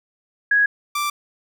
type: tone pair in turn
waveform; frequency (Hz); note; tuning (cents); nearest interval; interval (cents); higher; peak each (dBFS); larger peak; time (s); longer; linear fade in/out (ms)
sine / sawtooth; 1661.2 / 1174.6; G#6 / D6; 0 / 0; tritone; 600; first; -13 / -17; first; 0.51-0.66 / 0.95-1.1; neither; 5
effects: none